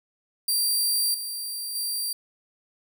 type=tone with level steps; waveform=15% pulse; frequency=4713 Hz; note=D8; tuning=5 cents sharp; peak=-15 / -24 / -20 dBFS; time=0.48-2.13 s; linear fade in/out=5 ms; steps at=1.14 / 1.75 s; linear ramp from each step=5 ms; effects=none